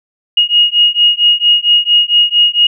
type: beating tone pair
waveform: sine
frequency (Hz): 2871 / 2875.4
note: F7 / F7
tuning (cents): +47 / +50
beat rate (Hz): 4.4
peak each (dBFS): -10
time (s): 0.37-2.67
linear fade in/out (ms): 5
effects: none